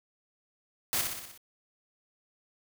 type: noise with echo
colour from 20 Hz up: white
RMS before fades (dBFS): -29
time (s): 0.93-1.01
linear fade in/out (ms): 0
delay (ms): 61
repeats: 6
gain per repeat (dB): -4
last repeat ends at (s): 1.376
effects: none